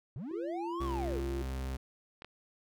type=linear two-way sweep; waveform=triangle; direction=up then down; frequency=104.7 to 1151 to 380.1 Hz; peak=-36 dBFS; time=0.16-1.2 s; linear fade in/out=0 ms; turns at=0.83 s
type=tone with pitch glide; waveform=sine; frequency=340.8 to 346.2 Hz; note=F4 to F4; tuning=-42 to -15 cents; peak=-36 dBFS; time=0.31-1.42 s; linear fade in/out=2 ms; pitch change=+27 cents; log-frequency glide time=0.65-1.3 s
type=tone; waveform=40% pulse; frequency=65.6 Hz; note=C2; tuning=5 cents sharp; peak=-34 dBFS; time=0.8-1.77 s; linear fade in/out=10 ms
type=clicks; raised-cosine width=0.3 ms; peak=-30 dBFS; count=2; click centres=2.221 / 2.246 s
effects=none